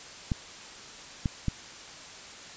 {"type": "clicks", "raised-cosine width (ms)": 5, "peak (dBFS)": -14, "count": 3, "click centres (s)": [0.318, 1.258, 1.483], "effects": ["white hiss -45 dBFS RMS until 2.56 s", "resampled to 16000 Hz"]}